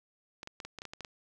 clicks, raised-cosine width 0.2 ms, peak -25 dBFS, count 10, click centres 0.431 / 0.474 / 0.602 / 0.65 / 0.787 / 0.819 / 0.853 / 0.935 / 1.007 / 1.048 s, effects none

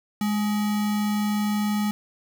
sine tone with sample-and-hold, 208.5 Hz, G#3, 7 cents sharp, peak -21 dBFS, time 0.21-1.91 s, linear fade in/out 2 ms, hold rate 1050 Hz, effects none

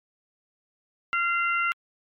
harmonic tone, 690 Hz, F5, 21 cents flat, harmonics 2 / 3 / 4, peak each -24 / -28 / -30 dBFS, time 1.13-1.72 s, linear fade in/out 0 ms, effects MP3 96 kbps

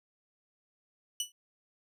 20% pulse tone with exponential decay, 2960 Hz, F#7, in tune, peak -22 dBFS, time 1.2-1.32 s, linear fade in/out 2 ms, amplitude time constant 26 ms, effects none

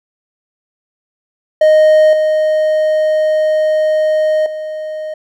triangle tone with level steps, 620 Hz, D#5, 6 cents flat, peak -3 / -8 / -18 dBFS, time 1.61-5.14 s, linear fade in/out 5 ms, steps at 2.13 / 4.46 s, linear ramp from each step 2 ms, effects none

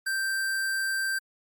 square tone, 1568 Hz, G6, in tune, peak -27 dBFS, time 0.06-1.19 s, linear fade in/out 10 ms, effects Opus 48 kbps

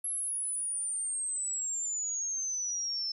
sine exponential sweep, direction down, 11200 to 5274 Hz, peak -31 dBFS, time 0.04-3.12 s, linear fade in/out 5 ms, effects none

